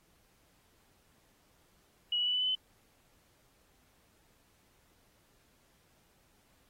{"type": "tone with pitch steps", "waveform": "sine", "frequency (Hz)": [2917, 2941, 2965, 2989, 3013, 3037], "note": ["F#7", "F#7", "F#7", "F#7", "F#7", "F#7"], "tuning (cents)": [-25, -11, 3, 17, 31, 44], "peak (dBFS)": -28, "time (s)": [2.12, 2.552], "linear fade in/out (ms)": 5, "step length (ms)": 72, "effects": ["pink hiss -69 dBFS RMS until 6.69 s", "AAC 48 kbps"]}